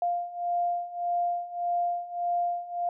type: beating tone pair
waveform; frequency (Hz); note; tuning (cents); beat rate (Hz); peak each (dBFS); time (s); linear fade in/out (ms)
sine; 698.5 / 700.2; F5 / F5; 0 / +4; 1.7; -31 / -28; 0.02-2.89; 2
effects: none